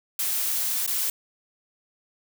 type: noise with dropouts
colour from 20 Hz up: blue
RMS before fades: -26 dBFS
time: 0.19-1.1 s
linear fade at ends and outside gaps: 2 ms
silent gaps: 0.864-0.876 s
effects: none